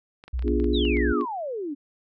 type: clicks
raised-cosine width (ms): 0.3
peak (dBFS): -28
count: 10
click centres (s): 0.239 / 0.28 / 0.393 / 0.424 / 0.48 / 0.6 / 0.643 / 0.852 / 0.97 / 1.211
type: tone with vibrato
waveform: sine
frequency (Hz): 61.74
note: B1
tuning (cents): 0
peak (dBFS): -24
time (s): 0.33-1.13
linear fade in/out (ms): 10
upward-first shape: square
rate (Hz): 11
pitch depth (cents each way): 48
type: chord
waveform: sine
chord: B diminished seventh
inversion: none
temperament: equal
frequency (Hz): 246.9 / 293.7 / 349.2 / 415.3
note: B3 / D4 / F4 / Ab4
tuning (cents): 0 / 0 / 0 / 0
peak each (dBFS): -27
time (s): 0.43-1.26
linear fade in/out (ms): 50
type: exponential sweep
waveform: sine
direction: down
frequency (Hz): 4041 to 270.5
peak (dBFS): -28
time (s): 0.73-1.75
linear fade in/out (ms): 20
effects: none

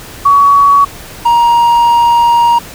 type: tone pair in turn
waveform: sine / triangle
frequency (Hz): 1127 / 942.6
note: C#6 / A#5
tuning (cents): +28 / +19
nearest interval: minor third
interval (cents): 309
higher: first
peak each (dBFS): -3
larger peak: neither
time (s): 0.25-0.85 / 1.25-2.59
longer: second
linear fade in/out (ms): 10
effects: pink hiss -30 dBFS RMS until 2.74 s

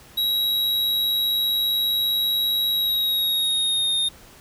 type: tone with pitch glide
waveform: square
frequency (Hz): 3855 to 3679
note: B7 to A#7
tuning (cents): -43 to -24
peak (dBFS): -20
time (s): 0.17-4.09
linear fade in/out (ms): 10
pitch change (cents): -81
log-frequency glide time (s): 2.71-3.98
effects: pink hiss -48 dBFS RMS until 4.4 s

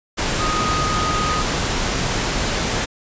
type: tone in noise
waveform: sine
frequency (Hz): 1244.5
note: D#6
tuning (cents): 0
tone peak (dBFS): -21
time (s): 0.39-1.43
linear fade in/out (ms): 20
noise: pink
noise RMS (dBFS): -21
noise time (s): 0.17-2.86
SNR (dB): -3
effects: resampled to 16000 Hz

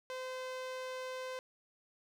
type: tone with low-pass filter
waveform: sawtooth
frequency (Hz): 514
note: C5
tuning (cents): -31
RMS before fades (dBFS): -42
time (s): 0.1-1.39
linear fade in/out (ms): 0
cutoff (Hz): 7200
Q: 0.58
effects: 11-bit

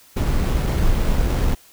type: noise with sample-and-hold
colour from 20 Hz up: brown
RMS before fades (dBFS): -18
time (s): 0.16-1.55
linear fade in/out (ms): 10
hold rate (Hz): 6300
effects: white hiss -50 dBFS RMS until 1.72 s

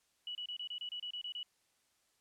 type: tone bursts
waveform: sine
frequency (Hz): 2941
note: F#7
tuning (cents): -11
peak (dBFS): -39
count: 11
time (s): 0.27-1.43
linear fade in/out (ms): 2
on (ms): 80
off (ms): 28
effects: white hiss -75 dBFS RMS until 2.2 s + low-pass 10000 Hz 12 dB/octave

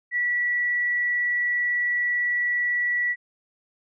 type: tone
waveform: sine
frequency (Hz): 1947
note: B6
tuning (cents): -25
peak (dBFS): -21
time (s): 0.11-3.16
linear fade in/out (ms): 50
effects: none

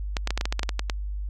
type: clicks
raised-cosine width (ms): 0.2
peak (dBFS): -9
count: 12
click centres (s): 0.168 / 0.274 / 0.306 / 0.376 / 0.411 / 0.455 / 0.525 / 0.594 / 0.632 / 0.692 / 0.794 / 0.898
effects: added 50 Hz sine -28 dBFS peak until 1.29 s

